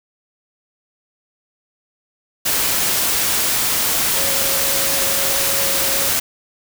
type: tone in noise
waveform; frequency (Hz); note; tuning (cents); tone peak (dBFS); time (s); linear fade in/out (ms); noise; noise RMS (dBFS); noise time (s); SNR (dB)
sine; 549; C#5; -17; -28; 4.15-6.1; 10; white; -18; 2.45-6.2; -13
effects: none